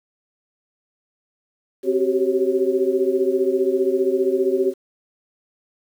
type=tone cluster; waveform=sine; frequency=263.6 / 377.3 / 392.4 / 547 Hz; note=C4 / F#4 / G4 / C#5; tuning=+13 / +34 / +2 / -23 cents; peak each=-27 / -19 / -21 / -27 dBFS; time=1.83-4.74 s; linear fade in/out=50 ms; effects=8-bit